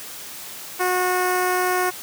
10% pulse tone with notch filter, 364.2 Hz, F#4, 27 cents flat, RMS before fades -21 dBFS, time 0.79-1.91 s, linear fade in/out 20 ms, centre 3800 Hz, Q 0.61, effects white hiss -36 dBFS RMS until 2.02 s + high-pass 100 Hz 12 dB/octave

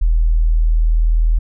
sine tone, 40.25 Hz, E1, 41 cents flat, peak -10 dBFS, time 0.01-1.39 s, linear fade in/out 10 ms, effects none

